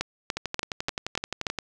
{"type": "two click trains", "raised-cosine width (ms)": 0.2, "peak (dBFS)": [-12, -9], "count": [15, 6], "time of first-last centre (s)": [[0.37, 1.587], [0.01, 1.468]], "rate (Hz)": [11.5, 3.43], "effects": []}